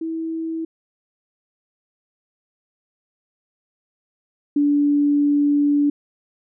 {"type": "tone pair in turn", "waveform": "sine", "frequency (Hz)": [324.9, 289.5], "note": ["E4", "D4"], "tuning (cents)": [-25, -25], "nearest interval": "major second", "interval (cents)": 200, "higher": "first", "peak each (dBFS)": [-23, -14], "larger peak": "second", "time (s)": [[0.01, 0.65], [4.56, 5.9]], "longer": "second", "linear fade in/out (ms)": 5, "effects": []}